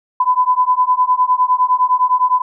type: beating tone pair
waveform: sine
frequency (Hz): 1000 / 1009.8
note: B5 / B5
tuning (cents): +21 / +38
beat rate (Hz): 9.8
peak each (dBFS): -14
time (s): 0.2-2.42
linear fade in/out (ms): 5
effects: none